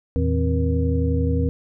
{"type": "tone cluster", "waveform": "sine", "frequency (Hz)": [80.8, 112.2, 159.9, 265.4, 474.8], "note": ["E2", "A2", "D#3", "C4", "A#4"], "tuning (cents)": [-34, 34, 48, 25, 32], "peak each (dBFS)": [-20, -28, -26, -25, -27], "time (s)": [0.16, 1.49], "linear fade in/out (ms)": 0, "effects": []}